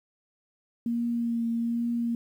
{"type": "tone with vibrato", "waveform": "sine", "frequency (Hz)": 233.7, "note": "A#3", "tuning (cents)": 5, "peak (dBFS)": -25, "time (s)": [0.86, 2.15], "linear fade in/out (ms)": 2, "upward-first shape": "triangle", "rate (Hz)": 1.2, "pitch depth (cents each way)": 22, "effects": ["10-bit"]}